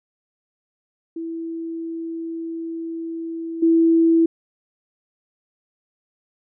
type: tone with level steps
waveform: sine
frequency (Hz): 329.6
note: E4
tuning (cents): 0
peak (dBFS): -26 / -12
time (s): 1.16-4.26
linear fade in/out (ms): 5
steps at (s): 3.62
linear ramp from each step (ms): 10
effects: none